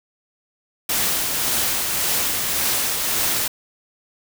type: noise with tremolo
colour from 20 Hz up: white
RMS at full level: -20 dBFS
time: 0.89-3.48 s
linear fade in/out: 5 ms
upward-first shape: triangle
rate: 1.8 Hz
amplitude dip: 35%
effects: none